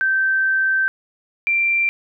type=tone pair in turn; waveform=sine; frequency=1554 / 2361 Hz; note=G6 / D7; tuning=-16 / +9 cents; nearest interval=perfect fifth; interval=725 cents; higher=second; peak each=-15 dBFS; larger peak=neither; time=0.01-0.88 / 1.47-1.89 s; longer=first; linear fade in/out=0 ms; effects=none